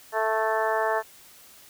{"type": "harmonic tone", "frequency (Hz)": 220, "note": "A3", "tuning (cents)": 0, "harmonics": [2, 3, 4, 5, 6, 7, 8], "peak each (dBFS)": [-29, -27, -28, -31, -35, -36, -31], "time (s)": [0.12, 1.03], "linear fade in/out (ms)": 50, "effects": ["white hiss -51 dBFS RMS until 1.69 s"]}